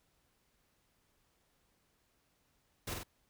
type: noise with echo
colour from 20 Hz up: pink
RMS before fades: -40 dBFS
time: 2.87-2.94 s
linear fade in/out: 5 ms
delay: 47 ms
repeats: 2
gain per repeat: -3 dB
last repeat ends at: 3.034 s
effects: pink hiss -75 dBFS RMS until 3.29 s